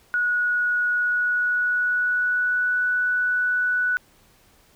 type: tone with pitch glide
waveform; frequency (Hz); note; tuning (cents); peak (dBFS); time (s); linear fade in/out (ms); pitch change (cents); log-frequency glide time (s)
sine; 1459 to 1481.9; F#6 to F#6; -25 to +2; -19; 0.14-3.97; 0; +27; 0.93-2.83
effects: pink hiss -57 dBFS RMS until 4.75 s